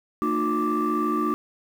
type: tone cluster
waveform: sine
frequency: 227.5 / 304 / 358.4 / 1173 Hz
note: A#3 / D#4 / F4 / D6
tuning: -42 / -40 / +45 / -2 cents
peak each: -27 / -25 / -27 / -24 dBFS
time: 0.22-1.34 s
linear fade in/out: 0 ms
effects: tanh soft clip ceiling -16 dBFS + 8-bit